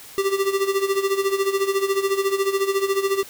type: tone with tremolo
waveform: square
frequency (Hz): 391.8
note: G4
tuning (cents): -1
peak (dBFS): -17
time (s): 0.18-3.23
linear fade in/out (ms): 0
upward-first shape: sine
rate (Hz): 14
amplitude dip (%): 75
effects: white hiss -42 dBFS RMS until 3.29 s